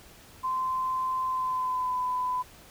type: tone with pitch glide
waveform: sine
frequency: 1034 to 1003.4 Hz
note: C6 to B5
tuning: -21 to +27 cents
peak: -26 dBFS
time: 0.43-2.43 s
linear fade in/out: 20 ms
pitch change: -52 cents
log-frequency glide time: 1.26-1.98 s
effects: pink hiss -52 dBFS RMS until 2.7 s